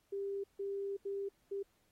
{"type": "tone bursts at uneven times", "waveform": "sine", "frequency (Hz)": 396.7, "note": "G4", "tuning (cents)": 21, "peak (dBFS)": -36, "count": 4, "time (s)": [[0.12, 0.44], [0.59, 0.97], [1.05, 1.29], [1.51, 1.63]], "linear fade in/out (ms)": 10, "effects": ["pink hiss -75 dBFS RMS until 1.91 s", "AAC 48 kbps"]}